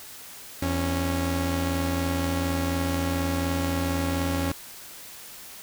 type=tone pair together; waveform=sawtooth; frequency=84.1 / 275.1 Hz; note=E2 / C#4; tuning=+35 / -13 cents; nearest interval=octave + major sixth; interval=2052 cents; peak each=-23 dBFS; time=0.62-4.52 s; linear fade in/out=5 ms; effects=white hiss -43 dBFS RMS until 5.62 s

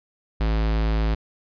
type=tone; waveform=square; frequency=54.3 Hz; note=A1; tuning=22 cents flat; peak=-20 dBFS; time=0.4-1.15 s; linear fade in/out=10 ms; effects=resampled to 11025 Hz

